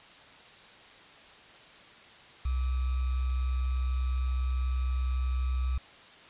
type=tone with sample-and-hold; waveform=sine; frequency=64 Hz; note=C2; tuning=38 cents flat; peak=-26 dBFS; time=2.45-5.78 s; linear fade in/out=5 ms; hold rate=1225 Hz; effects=white hiss -52 dBFS RMS until 6.29 s + resampled to 8000 Hz